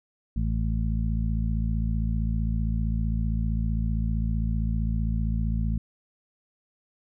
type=harmonic tone; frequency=55.4 Hz; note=A1; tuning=13 cents sharp; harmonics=1 / 2 / 3 / 4; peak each=-25 / -30 / -32 / -33 dBFS; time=0.36-5.78 s; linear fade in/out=5 ms; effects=none